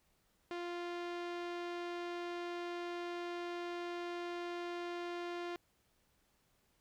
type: tone with low-pass filter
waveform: sawtooth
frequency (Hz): 348.6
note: F4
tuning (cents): -3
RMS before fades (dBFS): -42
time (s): 0.51-5.56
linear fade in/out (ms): 0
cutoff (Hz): 3700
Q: 0.86
effects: pink hiss -75 dBFS RMS until 6.8 s